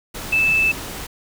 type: tone in noise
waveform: sine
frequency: 2631 Hz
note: E7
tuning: 4 cents flat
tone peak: -14 dBFS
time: 0.32-0.72 s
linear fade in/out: 10 ms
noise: pink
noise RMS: -31 dBFS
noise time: 0.14-1.07 s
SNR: +14 dB
effects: none